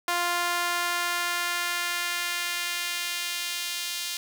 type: tone with high-pass filter sweep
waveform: sawtooth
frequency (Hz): 349.2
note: F4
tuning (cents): 0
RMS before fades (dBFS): -29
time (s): 0.08-4.17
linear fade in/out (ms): 2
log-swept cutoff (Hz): 920 to 3500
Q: 1.1
effects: none